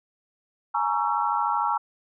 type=chord; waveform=sine; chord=A# half-diminished seventh; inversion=third; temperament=just; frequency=839.1 / 932.3 / 1118.8 / 1342.6 Hz; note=G#5 / A#5 / C#6 / E6; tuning=+18 / 0 / +16 / +31 cents; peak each=-27 / -26 / -29 / -28 dBFS; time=0.74-1.78 s; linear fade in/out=10 ms; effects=none